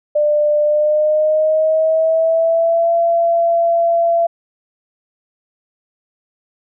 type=tone with pitch glide; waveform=sine; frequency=596 to 676.8 Hz; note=D5 to E5; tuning=+25 to +45 cents; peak=-11 dBFS; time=0.15-4.27 s; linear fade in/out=10 ms; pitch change=+220 cents; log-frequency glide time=0.63-2.95 s; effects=none